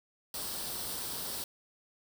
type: noise with comb filter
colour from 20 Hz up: white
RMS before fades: -38 dBFS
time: 0.34-1.44 s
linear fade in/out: 2 ms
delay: 0.22 ms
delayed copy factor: +0.55
effects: none